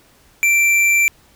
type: tone with hard clipping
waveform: triangle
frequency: 2349 Hz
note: D7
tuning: in tune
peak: -13 dBFS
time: 0.43-1.08 s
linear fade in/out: 0 ms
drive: 14 dB
effects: pink hiss -52 dBFS RMS until 1.35 s